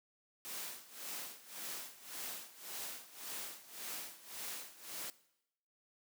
white noise with tremolo, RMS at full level -43 dBFS, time 0.45-5.1 s, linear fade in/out 0 ms, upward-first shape sine, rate 1.8 Hz, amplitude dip 85%, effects noise-tail reverb RT60 0.8 s tail -19 dB re dry + high-pass 200 Hz 12 dB/octave

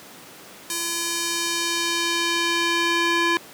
square tone with band-pass filter sweep, 340 Hz, F4, 46 cents flat, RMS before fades -23 dBFS, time 0.7-3.37 s, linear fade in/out 0 ms, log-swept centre 8800 to 2000 Hz, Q 0.82, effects pink hiss -43 dBFS RMS until 3.53 s + high-pass 200 Hz 12 dB/octave

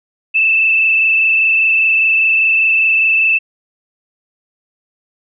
sine tone with frequency modulation, 2637 Hz, E7, in tune, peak -9 dBFS, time 0.34-3.39 s, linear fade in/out 20 ms, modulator 25 Hz, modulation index 1.9, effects none

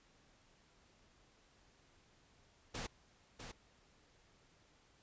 pink noise with echo, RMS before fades -43 dBFS, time 2.74-2.87 s, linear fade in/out 10 ms, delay 650 ms, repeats 1, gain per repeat -7 dB, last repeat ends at 3.52 s, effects pink hiss -69 dBFS RMS until 5.02 s + resampled to 16000 Hz

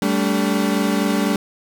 35% pulse chord, G suspended second, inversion none, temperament equal with one note detuned, 196 / 220 / 287.1 Hz, G3 / A3 / D4, 0 / 0 / -39 cents, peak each -19 / -20 / -20 dBFS, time 0.02-1.36 s, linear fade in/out 2 ms, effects none

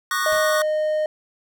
square chord, D# minor seventh, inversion third, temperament equal with one note detuned, 1108.7 / 1212.6 / 1480 / 1864.7 Hz, C#6 / D#6 / F#6 / A#6, 0 / -45 / 0 / 0 cents, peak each -27 dBFS, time 0.11-0.62 s, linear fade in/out 2 ms
triangle tone with pitch glide, 622.3 to 615.2 Hz, D#5 to D#5, 0 to -20 cents, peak -17 dBFS, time 0.26-1.06 s, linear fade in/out 2 ms, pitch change -20 cents, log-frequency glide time 0.4-0.59 s
pink noise with exponential decay, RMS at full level -36 dBFS, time 0.32-0.55 s, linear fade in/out 0 ms, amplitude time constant 49 ms
effects none

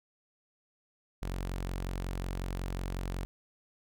sawtooth tone, 45.48 Hz, F#1, 29 cents flat, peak -30 dBFS, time 1.22-3.25 s, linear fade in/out 0 ms, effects none

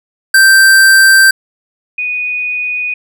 square / sine tone pair in turn, 1565 / 2477 Hz, G6 / D#7, -3 / -8 cents, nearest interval minor sixth, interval 795 cents, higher second, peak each -4 / -14 dBFS, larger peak first, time 0.34-1.31 / 1.98-2.94 s, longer first, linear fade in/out 5 ms, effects none

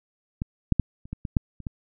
clicks, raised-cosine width 5 ms, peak -15 / -6 / -7 / -30 / -19 / -18 / -7 / -28 / -19 dBFS, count 9, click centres 0.419 / 0.723 / 0.797 / 1.055 / 1.13 / 1.252 / 1.368 / 1.603 / 1.668 s, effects none

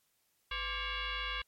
sine tone with frequency modulation, 609 Hz, D#5, 37 cents flat, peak -34 dBFS, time 0.51-1.42 s, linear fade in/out 5 ms, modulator 556 Hz, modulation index 5.5, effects white hiss -75 dBFS RMS until 1.47 s + MP3 64 kbps

